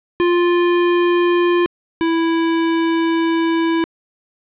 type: tone pair in turn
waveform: square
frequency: 349.6 / 330 Hz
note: F4 / E4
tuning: +2 / +2 cents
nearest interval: minor second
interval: 100 cents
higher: first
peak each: -13 / -15 dBFS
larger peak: first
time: 0.2-1.66 / 2.01-3.84 s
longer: second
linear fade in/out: 0 ms
effects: resampled to 8000 Hz + 8-bit